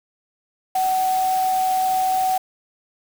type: tone in noise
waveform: sine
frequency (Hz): 751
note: F#5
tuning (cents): +26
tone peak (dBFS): -17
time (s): 0.75-2.38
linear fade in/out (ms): 5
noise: white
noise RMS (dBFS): -33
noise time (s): 0.75-2.38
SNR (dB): +13
effects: none